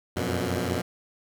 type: tone cluster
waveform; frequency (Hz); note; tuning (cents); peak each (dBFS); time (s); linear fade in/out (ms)
10% pulse; 87.3 / 92.7 / 121.2; F2 / F#2 / B2; 0 / +4 / -32; -22; 0.16-0.82; 10
effects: none